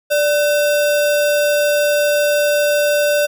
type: tone with sample-and-hold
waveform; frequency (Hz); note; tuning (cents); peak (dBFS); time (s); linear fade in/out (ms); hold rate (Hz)
sine; 587.3; D5; 0; -12; 0.1-3.27; 20; 2100
effects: none